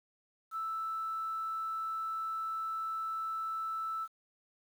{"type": "tone", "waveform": "sine", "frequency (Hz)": 1318.5, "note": "E6", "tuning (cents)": 0, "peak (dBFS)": -33, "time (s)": [0.51, 4.08], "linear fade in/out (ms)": 50, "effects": ["tanh soft clip ceiling -29 dBFS", "10-bit"]}